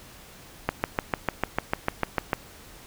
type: click train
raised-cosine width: 0.5 ms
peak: -7 dBFS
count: 12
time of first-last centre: 0.69-2.332 s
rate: 6.7 Hz
effects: pink hiss -48 dBFS RMS until 2.86 s